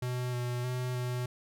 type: tone with pitch steps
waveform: square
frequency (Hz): 124.7 / 122.7 / 125.7 / 124.2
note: B2 / B2 / B2 / B2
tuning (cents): +17 / -11 / +31 / +10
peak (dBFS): -32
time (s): 0.02-1.26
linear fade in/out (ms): 5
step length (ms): 310
effects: none